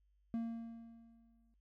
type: tone with exponential decay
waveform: triangle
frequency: 229.7 Hz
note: A#3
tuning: 25 cents flat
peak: -32 dBFS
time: 0.34-1.54 s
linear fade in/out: 0 ms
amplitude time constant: 260 ms
effects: noise-tail reverb RT60 0.1 s tail -19 dB re dry + added 50 Hz sine -70 dBFS peak until 1.6 s